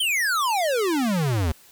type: exponential sweep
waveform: square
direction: down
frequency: 3211 to 74.7 Hz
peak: -21 dBFS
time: 0-1.52 s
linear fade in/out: 5 ms
effects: white hiss -52 dBFS RMS until 1.71 s